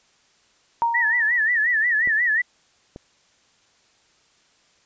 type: tone with exponential decay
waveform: sine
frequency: 932.3 Hz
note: A#5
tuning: in tune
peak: -15 dBFS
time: 0.82-1.47 s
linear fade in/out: 0 ms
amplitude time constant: 140 ms
type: tone with vibrato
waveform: sine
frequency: 1837 Hz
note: A#6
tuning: 26 cents flat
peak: -17 dBFS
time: 0.94-2.42 s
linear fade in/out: 10 ms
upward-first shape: sine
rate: 5.6 Hz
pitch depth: 130 cents each way
type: clicks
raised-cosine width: 2 ms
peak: -23 dBFS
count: 2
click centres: 2.074 / 2.961 s
effects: white hiss -60 dBFS RMS until 4.85 s + resampled to 16000 Hz